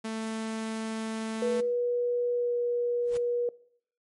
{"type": "tone", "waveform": "sawtooth", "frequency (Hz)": 221.7, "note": "A3", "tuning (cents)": 13, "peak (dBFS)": -28, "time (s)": [0.04, 1.61], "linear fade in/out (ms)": 10}
{"type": "tone with pitch glide", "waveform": "sine", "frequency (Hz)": [485.1, 481.7], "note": ["B4", "B4"], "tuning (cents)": [-31, -43], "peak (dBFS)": -25, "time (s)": [1.42, 3.49], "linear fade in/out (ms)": 2, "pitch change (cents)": -12, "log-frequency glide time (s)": [2.34, 2.54]}
{"type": "noise with exponential growth", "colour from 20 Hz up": "pink", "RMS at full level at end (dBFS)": -39, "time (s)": [3.01, 3.17], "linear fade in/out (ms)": 0, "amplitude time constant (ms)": 33}
{"effects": ["noise-tail reverb RT60 0.6 s tail -21 dB re dry", "MP3 48 kbps"]}